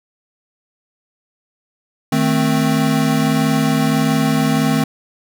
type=chord; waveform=square; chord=A diminished; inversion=second; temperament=equal; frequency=155.56 / 220 / 261.6 Hz; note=Eb3 / A3 / C4; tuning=0 / 0 / 0 cents; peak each=-19 / -19 / -18 dBFS; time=2.12-4.84 s; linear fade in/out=5 ms; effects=none